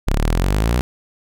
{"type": "exponential sweep", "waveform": "sawtooth", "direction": "up", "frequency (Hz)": [32.7, 64.4], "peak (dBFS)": -11, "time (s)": [0.07, 0.81], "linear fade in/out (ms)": 0, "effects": []}